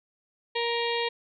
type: harmonic tone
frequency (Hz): 469.5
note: A#4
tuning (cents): +12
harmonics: 1 / 2 / 4 / 5 / 6 / 7 / 8 / 9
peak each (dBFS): -29 / -32 / -35 / -36 / -37 / -37 / -38 / -39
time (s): 0.55-1.09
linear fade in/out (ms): 10
effects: none

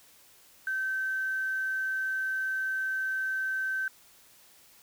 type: tone with quantisation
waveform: sine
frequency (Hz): 1545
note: G6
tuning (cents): -26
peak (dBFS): -28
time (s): 0.67-3.88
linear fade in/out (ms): 2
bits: 9
effects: white hiss -58 dBFS RMS until 4.82 s

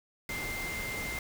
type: tone in noise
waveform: sine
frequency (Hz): 2093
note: C7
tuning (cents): 0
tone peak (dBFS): -36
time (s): 0.29-1.19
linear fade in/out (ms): 2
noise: pink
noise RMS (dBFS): -39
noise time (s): 0.29-1.19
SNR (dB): 0
effects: none

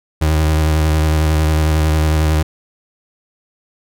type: tone with vibrato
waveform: 35% pulse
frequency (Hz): 77.78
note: D#2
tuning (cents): 0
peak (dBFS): -10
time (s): 0.21-2.43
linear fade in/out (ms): 10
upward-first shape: square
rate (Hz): 11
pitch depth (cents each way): 23
effects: none

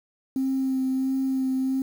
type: tone with vibrato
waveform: sine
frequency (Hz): 263.7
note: C4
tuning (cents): +14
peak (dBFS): -21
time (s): 0.36-1.82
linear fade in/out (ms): 2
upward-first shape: sine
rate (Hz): 1.5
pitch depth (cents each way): 15
effects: tanh soft clip ceiling -18 dBFS + 8-bit

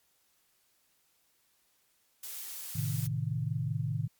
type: noise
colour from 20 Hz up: blue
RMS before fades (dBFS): -41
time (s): 2.23-3.07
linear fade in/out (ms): 5
type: chord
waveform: sine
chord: A diminished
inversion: none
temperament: equal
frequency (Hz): 110 / 130.81 / 155.56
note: A2 / C3 / Eb3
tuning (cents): 0 / 0 / 0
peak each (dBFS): -34 / -34 / -34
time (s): 2.75-4.08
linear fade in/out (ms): 10
effects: white hiss -71 dBFS RMS until 4.19 s + MP3 96 kbps

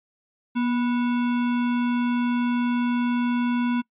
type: tone with sample-and-hold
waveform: sine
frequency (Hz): 241.5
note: B3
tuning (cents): -39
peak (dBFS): -20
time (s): 0.55-3.82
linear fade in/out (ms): 20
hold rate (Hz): 1225
effects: noise-tail reverb RT60 0.1 s tail -24 dB re dry + resampled to 8000 Hz

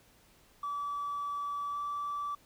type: tone with pitch glide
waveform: triangle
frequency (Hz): 1151 to 1159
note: D6 to D6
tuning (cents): -35 to -23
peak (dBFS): -30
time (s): 0.63-2.35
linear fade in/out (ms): 5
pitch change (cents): +12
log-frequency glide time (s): 1.71-1.77
effects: tanh soft clip ceiling -30 dBFS + pink hiss -63 dBFS RMS until 2.45 s

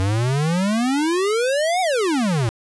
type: exponential two-way sweep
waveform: square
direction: up then down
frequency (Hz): 92.5 to 762 to 107.7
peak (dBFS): -18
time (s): 0-2.49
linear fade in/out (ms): 0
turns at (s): 1.81
effects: resampled to 24000 Hz + 10-bit

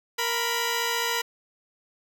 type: tone pair together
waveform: 10% pulse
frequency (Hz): 466.6 / 987.8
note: A#4 / B5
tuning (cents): +2 / 0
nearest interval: octave + minor second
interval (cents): 1298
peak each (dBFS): -19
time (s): 0.18-1.22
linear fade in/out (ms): 10
effects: none

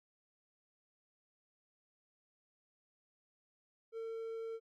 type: tone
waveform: triangle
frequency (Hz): 452.2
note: A4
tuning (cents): +47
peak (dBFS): -38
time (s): 3.92-4.6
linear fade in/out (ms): 50
effects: none

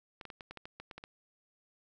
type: clicks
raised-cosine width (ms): 0.3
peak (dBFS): -29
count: 11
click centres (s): 0.212 / 0.253 / 0.302 / 0.408 / 0.51 / 0.573 / 0.655 / 0.8 / 0.912 / 0.98 / 1.039
effects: none

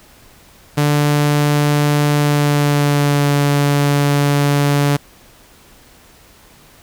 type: tone with pitch glide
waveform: sawtooth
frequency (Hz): 146.83 to 143.48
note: D3 to D3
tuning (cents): 0 to -40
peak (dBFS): -8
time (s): 0.77-4.97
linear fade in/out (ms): 10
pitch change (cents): -40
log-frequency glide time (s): 2.14-3.32
effects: pink hiss -46 dBFS RMS until 6.82 s

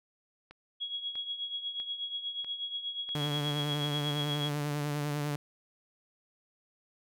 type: click train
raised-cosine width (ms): 0.3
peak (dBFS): -33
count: 5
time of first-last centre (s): 0.51-3.091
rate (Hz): 1.55
type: tone with tremolo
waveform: sine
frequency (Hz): 3322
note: G#7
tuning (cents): 0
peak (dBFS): -31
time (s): 0.8-4.5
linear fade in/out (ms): 20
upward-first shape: triangle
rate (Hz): 8.3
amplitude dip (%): 75
type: tone with vibrato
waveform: sawtooth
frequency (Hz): 146.83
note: D3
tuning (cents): 0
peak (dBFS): -27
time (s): 3.15-5.36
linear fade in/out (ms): 2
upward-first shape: sine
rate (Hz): 10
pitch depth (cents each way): 32
effects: none

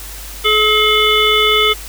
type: harmonic tone with a mistuned harmonic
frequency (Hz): 427.7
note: A4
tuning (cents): -49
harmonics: 1 / 3 / 5 / 7 / 8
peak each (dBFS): -16 / -16 / -16 / -16 / -16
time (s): 0.44-1.74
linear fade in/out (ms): 20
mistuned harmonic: 8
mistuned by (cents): +30
effects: added 50 Hz sine -31 dBFS peak until 1.88 s + white hiss -32 dBFS RMS until 1.88 s

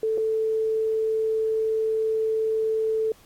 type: tone with dropouts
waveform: sine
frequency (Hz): 440.6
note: A4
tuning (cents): +2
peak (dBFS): -21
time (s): 0.03-3.12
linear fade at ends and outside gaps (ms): 2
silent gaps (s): 0.176-0.18
effects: pink hiss -55 dBFS RMS until 3.25 s + AAC 64 kbps

